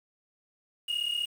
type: tone pair together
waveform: triangle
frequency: 2842 / 2878 Hz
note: F7 / F#7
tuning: +30 / -49 cents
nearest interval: unison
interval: 21 cents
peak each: -29 / -28 dBFS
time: 0.88-1.26 s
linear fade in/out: 10 ms
effects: tanh soft clip ceiling -23 dBFS + 8-bit